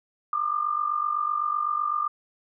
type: tone with amplitude modulation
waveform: sine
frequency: 1201 Hz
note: D6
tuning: 38 cents sharp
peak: -20 dBFS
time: 0.33-2.08 s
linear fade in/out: 2 ms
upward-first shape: sine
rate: 47.9 Hz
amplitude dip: 75%
effects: none